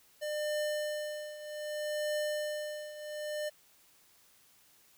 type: tone with tremolo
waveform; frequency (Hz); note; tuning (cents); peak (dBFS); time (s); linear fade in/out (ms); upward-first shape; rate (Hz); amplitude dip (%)
square; 600; D5; +37; -31; 0.21-3.5; 20; triangle; 0.64; 80
effects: white hiss -64 dBFS RMS until 4.97 s